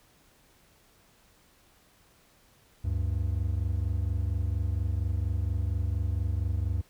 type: tone pair together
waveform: triangle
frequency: 72.5 / 96.78 Hz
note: D2 / G2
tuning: -22 / -22 cents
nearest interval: perfect fourth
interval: 500 cents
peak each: -27 dBFS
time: 2.84-6.82 s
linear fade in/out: 10 ms
effects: pink hiss -62 dBFS RMS until 6.89 s